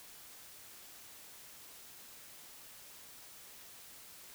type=silence; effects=white hiss -54 dBFS RMS until 4.34 s